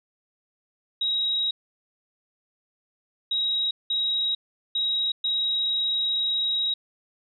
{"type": "tone bursts at uneven times", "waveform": "sine", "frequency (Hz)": 3818, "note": "A#7", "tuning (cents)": 41, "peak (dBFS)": -22, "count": 5, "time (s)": [[1.01, 1.51], [3.31, 3.71], [3.9, 4.35], [4.75, 5.12], [5.24, 6.74]], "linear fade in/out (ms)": 5, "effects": []}